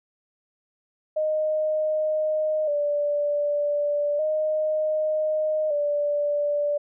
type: tone with vibrato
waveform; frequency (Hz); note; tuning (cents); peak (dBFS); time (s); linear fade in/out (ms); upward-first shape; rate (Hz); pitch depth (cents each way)
sine; 601; D5; +40; -21; 1.16-6.78; 10; square; 0.33; 49
effects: none